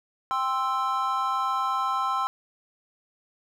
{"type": "chord", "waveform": "triangle", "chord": "C major", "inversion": "second", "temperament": "equal with one note detuned", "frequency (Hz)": [788.5, 1046.5, 1318.5], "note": ["G5", "C6", "E6"], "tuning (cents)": [10, 0, 0], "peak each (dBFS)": [-29, -25, -26], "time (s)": [0.31, 2.27], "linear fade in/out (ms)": 0, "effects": []}